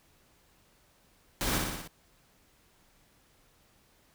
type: noise with echo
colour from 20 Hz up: pink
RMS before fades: -31 dBFS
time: 1.41-1.58 s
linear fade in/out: 0 ms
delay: 59 ms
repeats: 5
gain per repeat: -3 dB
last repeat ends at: 1.875 s
effects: pink hiss -65 dBFS RMS until 4.14 s